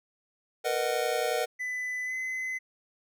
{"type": "chord", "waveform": "square", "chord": "B major seventh", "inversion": "third", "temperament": "just", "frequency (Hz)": [463, 493.9, 617.4, 740.8], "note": ["A#4", "B4", "D#5", "F#5"], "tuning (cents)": [-12, 0, -14, 2], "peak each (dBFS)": -33, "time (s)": [0.64, 1.46], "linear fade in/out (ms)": 20}
{"type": "tone with pitch glide", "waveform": "triangle", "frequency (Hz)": [2000, 2036], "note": ["B6", "C7"], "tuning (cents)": [21, -48], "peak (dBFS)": -29, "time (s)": [1.59, 2.59], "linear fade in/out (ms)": 20, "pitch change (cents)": 31, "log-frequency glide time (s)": [2.05, 2.14]}
{"effects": []}